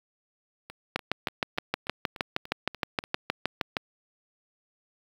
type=two click trains; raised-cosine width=0.3 ms; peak=-9 / -24 dBFS; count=19 / 9; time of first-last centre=0.96-3.768 / 0.7-3.039 s; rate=6.41 / 3.42 Hz; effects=high-pass 100 Hz 12 dB/octave + 7-bit